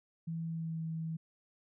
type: tone with pitch glide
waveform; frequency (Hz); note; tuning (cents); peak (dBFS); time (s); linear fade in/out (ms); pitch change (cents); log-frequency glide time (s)
sine; 164.4 to 161.76; E3 to E3; -4 to -32; -35; 0.27-1.17; 10; -28; 0.45-0.82
effects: none